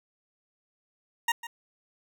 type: tone with echo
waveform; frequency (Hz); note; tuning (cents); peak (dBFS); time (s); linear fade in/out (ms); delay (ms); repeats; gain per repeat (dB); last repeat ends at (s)
20% pulse; 934; A#5; +3; -18; 1.28-1.32; 5; 150; 1; -14; 1.47
effects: none